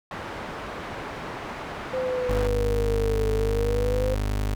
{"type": "low-pass noise", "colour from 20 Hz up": "white", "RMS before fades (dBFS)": -35, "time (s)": [0.11, 2.47], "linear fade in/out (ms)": 2, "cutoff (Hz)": 1300, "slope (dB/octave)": 12}
{"type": "linear two-way sweep", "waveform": "sine", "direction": "down then up", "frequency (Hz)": [518, 440, 518], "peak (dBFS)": -24, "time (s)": [1.93, 4.15], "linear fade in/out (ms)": 10, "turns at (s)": 3.33}
{"type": "tone", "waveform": "30% pulse", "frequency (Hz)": 50.9, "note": "G#1", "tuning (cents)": -34, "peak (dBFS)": -21, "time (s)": [2.29, 4.55], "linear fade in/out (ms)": 5}
{"effects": []}